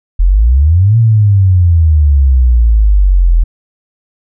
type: exponential two-way sweep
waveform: sine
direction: up then down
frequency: 40.39 to 116.54 to 40.39 Hz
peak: -4 dBFS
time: 0.19-3.44 s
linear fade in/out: 10 ms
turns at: 0.98 s
effects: none